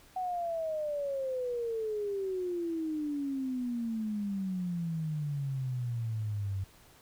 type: exponential sweep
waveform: sine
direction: down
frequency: 750 to 94.7 Hz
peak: -31 dBFS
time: 0.16-6.64 s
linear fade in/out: 5 ms
effects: pink hiss -59 dBFS RMS until 7.01 s